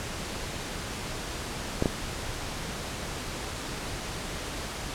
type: clicks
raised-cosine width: 2 ms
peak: -10 dBFS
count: 2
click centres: 1.824 / 1.858 s
effects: pink hiss -35 dBFS RMS until 4.94 s + low-pass 9000 Hz 12 dB/octave